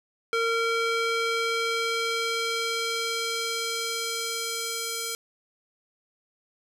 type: tone with band-pass filter sweep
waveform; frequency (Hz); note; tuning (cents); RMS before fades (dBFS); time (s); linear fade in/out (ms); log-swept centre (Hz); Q
square; 458.8; A#4; -28; -28; 0.33-5.15; 0; 1800 to 7600; 0.74
effects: none